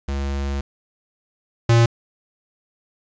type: tone pair in turn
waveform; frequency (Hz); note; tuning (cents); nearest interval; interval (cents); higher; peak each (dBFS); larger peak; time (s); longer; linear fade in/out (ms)
square; 69.3 / 116.55; C#2 / A#2; 0 / 0; major sixth; 900; second; -23 / -12; second; 0.08-0.61 / 1.69-1.86; first; 5
effects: resampled to 16000 Hz + 8-bit